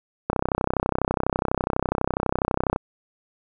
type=click train; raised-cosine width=1 ms; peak=-7 dBFS; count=80; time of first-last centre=0.3-2.761 s; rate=32.1 Hz; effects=none